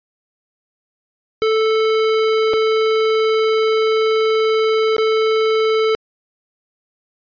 square tone with dropouts, 439.6 Hz, A4, 2 cents flat, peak -14 dBFS, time 1.42-5.95 s, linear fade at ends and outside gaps 0 ms, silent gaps 2.534-2.538 / 4.966-4.982 s, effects resampled to 11025 Hz

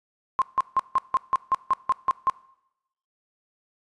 sine tone bursts, 1059 Hz, C6, 21 cents sharp, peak -17 dBFS, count 11, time 0.39-2.298 s, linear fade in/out 0 ms, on 28 ms, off 160 ms, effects noise-tail reverb RT60 0.8 s tail -21 dB re dry + resampled to 24000 Hz

